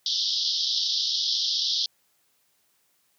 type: band-pass noise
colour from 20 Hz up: white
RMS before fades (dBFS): -26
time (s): 0.06-1.86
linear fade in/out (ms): 2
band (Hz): 3200 to 5500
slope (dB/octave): 96
effects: white hiss -68 dBFS RMS until 3.18 s + high-pass 80 Hz 12 dB/octave